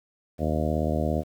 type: harmonic tone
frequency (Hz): 77.5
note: D#2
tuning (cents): -6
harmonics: 1 / 2 / 3 / 4 / 5 / 6 / 7 / 8 / 9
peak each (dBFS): -28 / -30 / -30 / -33 / -36 / -36 / -33 / -32 / -35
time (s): 0.38-1.24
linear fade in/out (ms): 50
effects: 9-bit